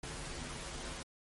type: noise with comb filter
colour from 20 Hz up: pink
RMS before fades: -43 dBFS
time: 0.03-1.03 s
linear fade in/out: 5 ms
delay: 10 ms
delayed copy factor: -0.7
effects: MP3 48 kbps